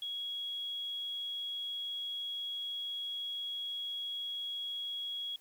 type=tone; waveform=sine; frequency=3322 Hz; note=G#7; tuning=in tune; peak=-36 dBFS; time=0.02-5.36 s; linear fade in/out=2 ms; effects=white hiss -64 dBFS RMS until 5.4 s